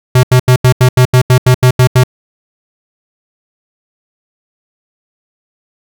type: tone bursts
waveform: square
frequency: 126.7 Hz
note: B2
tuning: 45 cents sharp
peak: -4 dBFS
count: 12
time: 0.15-2.037 s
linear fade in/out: 5 ms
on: 83 ms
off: 81 ms
effects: none